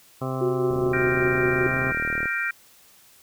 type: harmonic tone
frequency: 130.81 Hz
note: C3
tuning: in tune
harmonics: 1 / 2 / 3 / 4 / 5 / 6 / 8 / 9 / 10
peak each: -29 / -32 / -34 / -35 / -36 / -37 / -38 / -39 / -39 dBFS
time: 0.21-1.92 s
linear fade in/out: 10 ms
type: tone with tremolo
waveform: sine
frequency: 369.6 Hz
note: F#4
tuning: 2 cents flat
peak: -20 dBFS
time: 0.41-1.67 s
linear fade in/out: 5 ms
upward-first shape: sine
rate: 5 Hz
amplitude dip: 45%
type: click train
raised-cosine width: 2 ms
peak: -20 dBFS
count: 61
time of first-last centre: 0.71-2.256 s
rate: 38.8 Hz
type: chord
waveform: sine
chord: G minor seventh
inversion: third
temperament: equal with one note detuned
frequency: 1396.9 / 1568 / 1864.7 / 2362 Hz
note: F6 / G6 / Bb6 / D7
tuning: 0 / 0 / 0 / +9 cents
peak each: -29 dBFS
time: 0.93-2.51 s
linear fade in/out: 5 ms
effects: white hiss -54 dBFS RMS until 3.22 s